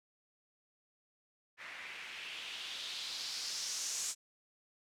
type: noise with low-pass filter sweep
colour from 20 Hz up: blue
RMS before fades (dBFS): -42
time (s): 1.57-4.15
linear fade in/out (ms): 50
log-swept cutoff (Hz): 1900 to 7200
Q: 2.7
effects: none